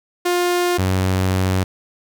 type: tone pair in turn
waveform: sawtooth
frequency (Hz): 353.8 / 93.71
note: F4 / F#2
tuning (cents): +23 / +23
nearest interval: octave + major seventh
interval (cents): 2300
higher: first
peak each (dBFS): -12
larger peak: neither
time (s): 0.25-0.78 / 0.78-1.64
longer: second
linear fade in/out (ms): 10
effects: none